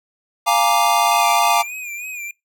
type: chord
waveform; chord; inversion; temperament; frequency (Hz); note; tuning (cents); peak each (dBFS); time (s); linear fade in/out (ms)
square; Bb dominant seventh; second; equal with one note detuned; 698.5 / 830.6 / 929.1 / 1174.7; F5 / Ab5 / Bb5 / D6; 0 / 0 / -6 / 0; -20; 0.46-1.63; 20
type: tone with vibrato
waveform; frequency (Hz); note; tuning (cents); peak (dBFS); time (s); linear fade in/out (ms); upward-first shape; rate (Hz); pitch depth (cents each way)
square; 2443; D#7; -32; -28; 1.07-2.31; 2; sine; 3.2; 70
effects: noise-tail reverb RT60 0.2 s tail -24 dB re dry